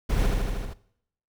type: noise with echo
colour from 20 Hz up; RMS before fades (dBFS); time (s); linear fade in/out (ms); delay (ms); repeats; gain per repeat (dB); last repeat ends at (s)
brown; -24; 0.09-0.27; 10; 78; 6; -2; 0.738
effects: noise-tail reverb RT60 0.7 s tail -19 dB re dry